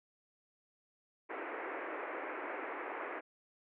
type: band-pass noise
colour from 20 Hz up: pink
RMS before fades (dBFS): -42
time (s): 1.29-3.21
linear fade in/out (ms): 20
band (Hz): 310 to 2300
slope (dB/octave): 48
effects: none